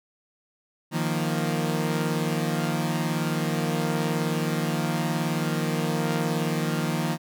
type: chord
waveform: sawtooth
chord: Eb suspended second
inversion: none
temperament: equal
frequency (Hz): 155.56 / 174.61 / 233.1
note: Eb3 / F3 / Bb3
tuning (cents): 0 / 0 / 0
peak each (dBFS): -23 / -25 / -26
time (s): 0.91-7.18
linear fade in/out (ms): 50
effects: none